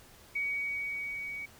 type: tone with level ramp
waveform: sine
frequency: 2254 Hz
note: C#7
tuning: 28 cents sharp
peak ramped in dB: -29 to -37 dBFS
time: 0.35-1.46 s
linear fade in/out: 10 ms
effects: pink hiss -56 dBFS RMS until 1.59 s